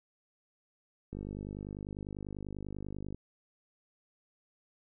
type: click train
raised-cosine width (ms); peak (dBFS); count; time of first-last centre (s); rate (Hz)
3; -28; 102; 1.13-3.146; 50.1
effects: none